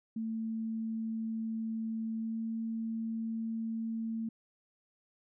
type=tone with pitch glide; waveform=sine; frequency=223.4 to 225.2 Hz; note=A3 to A3; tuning=+27 to +40 cents; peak=-33 dBFS; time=0.16-4.29 s; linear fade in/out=5 ms; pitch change=+13 cents; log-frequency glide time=2.18-2.39 s; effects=none